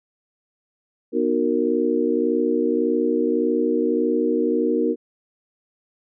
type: chord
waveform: sine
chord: B major seventh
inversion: none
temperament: just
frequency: 246.9 / 308.7 / 370.4 / 463 Hz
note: B3 / D#4 / F#4 / A#4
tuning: 0 / -14 / +2 / -12 cents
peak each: -24 / -23 / -24 / -22 dBFS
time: 1.12-4.96 s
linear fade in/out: 50 ms
effects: none